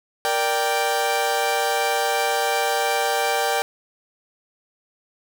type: chord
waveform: sawtooth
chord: G minor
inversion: first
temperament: equal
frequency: 466.2 / 587.3 / 784 Hz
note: Bb4 / D5 / G5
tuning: 0 / 0 / 0 cents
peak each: -22 / -22 / -18 dBFS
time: 0.25-3.62 s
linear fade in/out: 0 ms
effects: none